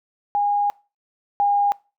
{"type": "tone pair in turn", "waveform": "sine", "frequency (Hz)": [818, 811.9], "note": ["G#5", "G#5"], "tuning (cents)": [-26, -39], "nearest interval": "unison", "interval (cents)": 13, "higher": "first", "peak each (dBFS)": [-17, -15], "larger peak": "second", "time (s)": [[0.35, 0.7], [1.4, 1.72]], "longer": "first", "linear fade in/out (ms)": 0, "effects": ["noise-tail reverb RT60 0.3 s tail -23 dB re dry"]}